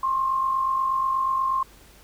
sine tone pair together, 1059 / 1107.3 Hz, C6 / C#6, +21 / -2 cents, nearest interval minor second, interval 77 cents, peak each -21 / -31 dBFS, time 0.03-1.63 s, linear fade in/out 5 ms, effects added 50 Hz sine -53 dBFS peak until 2.03 s + pink hiss -52 dBFS RMS until 2.03 s

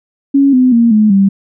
sine tone with pitch steps, 277.2 / 254.2 / 233.1 / 213.8 / 196.01 Hz, C#4 / C4 / A#3 / A3 / G3, 0 / -50 / 0 / -49 / 0 cents, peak -5 dBFS, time 0.34-1.29 s, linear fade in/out 10 ms, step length 190 ms, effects none

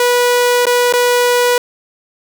sawtooth tone with dropouts, 488.7 Hz, B4, 18 cents flat, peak -6 dBFS, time 0-1.58 s, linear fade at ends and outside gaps 2 ms, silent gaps 0.655-0.667 / 0.926-0.936 s, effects 7-bit

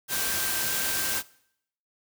sine tone in noise, 1568 Hz, G6, in tune, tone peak -36 dBFS, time 0.08-1.23 s, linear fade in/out 50 ms, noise white, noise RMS -28 dBFS, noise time 0.08-1.23 s, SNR -11 dB, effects noise-tail reverb RT60 0.7 s tail -21 dB re dry

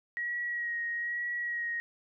sine tone with vibrato, 1900 Hz, A#6, 33 cents sharp, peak -31 dBFS, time 0.17-1.8 s, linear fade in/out 0 ms, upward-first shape sine, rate 1.1 Hz, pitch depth 22 cents each way, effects none

